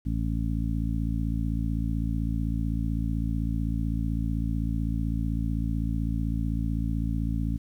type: harmonic tone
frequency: 55.8 Hz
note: A1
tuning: 25 cents sharp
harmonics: 1 / 2 / 3 / 4 / 5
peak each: -28 / -31 / -33 / -34 / -35 dBFS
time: 0.05-7.58 s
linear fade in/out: 20 ms
effects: 10-bit